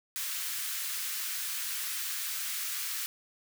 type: high-pass noise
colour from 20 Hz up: white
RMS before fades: -35 dBFS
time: 0.16-3.06 s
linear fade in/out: 0 ms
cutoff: 1300 Hz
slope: 24 dB/octave
effects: none